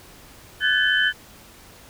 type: tone cluster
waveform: sine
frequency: 1500 / 1638 / 1732 / 3059 Hz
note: F#6 / G#6 / A6 / G7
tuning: +23 / -24 / -28 / -43 cents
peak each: -22 / -25 / -21 / -23 dBFS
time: 0.6-1.13 s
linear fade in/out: 50 ms
effects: pink hiss -47 dBFS RMS until 1.89 s